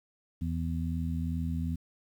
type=harmonic tone; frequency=82.5 Hz; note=E2; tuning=2 cents sharp; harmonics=1 / 2 / 3; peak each=-32 / -34 / -36 dBFS; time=0.41-1.76 s; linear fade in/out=10 ms; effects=10-bit